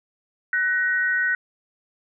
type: tone pair together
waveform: sine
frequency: 1497.7 / 1887 Hz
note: F#6 / A#6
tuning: +21 / +21 cents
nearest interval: major third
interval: 400 cents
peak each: -21 / -23 dBFS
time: 0.53-1.35 s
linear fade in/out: 2 ms
effects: none